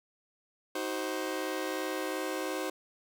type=chord; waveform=sawtooth; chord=C diminished; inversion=first; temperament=just; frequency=314 / 376.7 / 523.3 Hz; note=Eb4 / Gb4 / C5; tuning=+16 / +31 / 0 cents; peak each=-33 dBFS; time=0.75-2.7 s; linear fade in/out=5 ms; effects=none